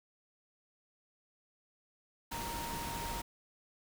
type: tone in noise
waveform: sine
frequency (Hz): 932.3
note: A#5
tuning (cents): 0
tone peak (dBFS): -41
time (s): 2.31-3.22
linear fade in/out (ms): 10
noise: pink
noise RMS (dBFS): -41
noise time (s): 2.31-3.22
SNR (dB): -3
effects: none